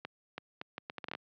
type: accelerating click train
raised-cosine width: 0.3 ms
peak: -22 dBFS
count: 11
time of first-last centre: 0.05-1.151 s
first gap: 330 ms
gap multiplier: 0.71
effects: high-pass 150 Hz 12 dB/octave + low-pass 4000 Hz 12 dB/octave